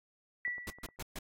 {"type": "tone with exponential decay", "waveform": "sine", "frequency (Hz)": 1954, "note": "B6", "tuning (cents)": -19, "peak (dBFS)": -30, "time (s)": [0.45, 0.96], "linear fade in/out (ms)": 1, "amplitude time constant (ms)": 110}
{"type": "click train", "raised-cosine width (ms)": 1, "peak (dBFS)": -39, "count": 6, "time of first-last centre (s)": [0.48, 0.99], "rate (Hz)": 9.81}
{"type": "noise bursts", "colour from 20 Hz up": "pink", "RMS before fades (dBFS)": -41, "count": 4, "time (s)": [0.67, 1.188], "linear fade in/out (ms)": 2, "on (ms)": 32, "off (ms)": 130}
{"effects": ["AAC 48 kbps"]}